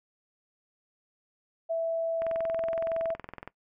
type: tone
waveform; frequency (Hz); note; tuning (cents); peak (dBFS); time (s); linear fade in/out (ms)
sine; 659.3; E5; 0; -26; 1.69-3.15; 20
type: click train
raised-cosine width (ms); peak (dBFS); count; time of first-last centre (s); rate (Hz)
0.5; -24; 28; 2.22-3.476; 21.5
effects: noise-tail reverb RT60 0.1 s tail -20 dB re dry